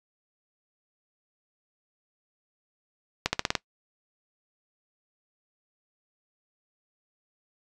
accelerating click train, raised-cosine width 0.2 ms, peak -6 dBFS, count 6, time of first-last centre 3.26-3.552 s, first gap 70 ms, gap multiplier 0.91, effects noise-tail reverb RT60 0.1 s tail -20 dB re dry + resampled to 24000 Hz

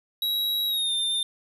square tone with pitch glide, 3863 to 3604 Hz, B7 to A7, -39 to +41 cents, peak -24 dBFS, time 0.22-1.23 s, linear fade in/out 2 ms, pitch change -120 cents, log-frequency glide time 0.67-0.93 s, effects 11-bit

